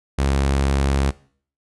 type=tone; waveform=sawtooth; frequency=68.6 Hz; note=C#2; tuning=17 cents flat; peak=-13 dBFS; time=0.18-1.11 s; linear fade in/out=10 ms; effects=noise-tail reverb RT60 0.5 s tail -20 dB re dry + resampled to 24000 Hz